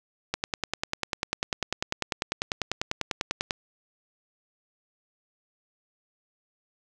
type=click train; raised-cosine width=0.2 ms; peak=-9 dBFS; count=33; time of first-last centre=0.34-3.508 s; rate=10.1 Hz; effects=none